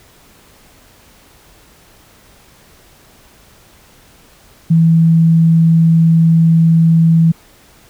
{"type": "tone", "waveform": "sine", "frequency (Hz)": 164.1, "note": "E3", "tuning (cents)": -8, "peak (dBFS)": -6, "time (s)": [4.7, 7.32], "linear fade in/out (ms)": 10, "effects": ["pink hiss -46 dBFS RMS until 7.89 s"]}